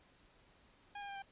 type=tone with pitch steps; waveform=sawtooth; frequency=816 / 806.2 / 796.4 / 786.8 Hz; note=G#5 / G5 / G5 / G5; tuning=-31 / +48 / +27 / +6 cents; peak=-40 dBFS; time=0.95-1.222 s; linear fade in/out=5 ms; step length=68 ms; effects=pink hiss -67 dBFS RMS until 1.31 s + resampled to 8000 Hz